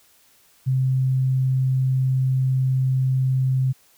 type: tone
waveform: sine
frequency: 130.81 Hz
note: C3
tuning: in tune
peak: -17 dBFS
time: 0.66-3.73 s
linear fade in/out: 20 ms
effects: white hiss -57 dBFS RMS until 3.97 s